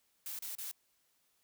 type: noise bursts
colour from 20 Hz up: blue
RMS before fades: -42 dBFS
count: 3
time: 0.26-0.714 s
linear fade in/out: 2 ms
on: 130 ms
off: 32 ms
effects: white hiss -75 dBFS RMS until 1.43 s